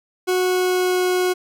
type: tone with pitch glide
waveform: 40% pulse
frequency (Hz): 367 to 364.5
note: F#4 to F#4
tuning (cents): -14 to -26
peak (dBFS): -16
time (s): 0.27-1.34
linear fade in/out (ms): 20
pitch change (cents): -12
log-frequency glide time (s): 0.4-1.05
effects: none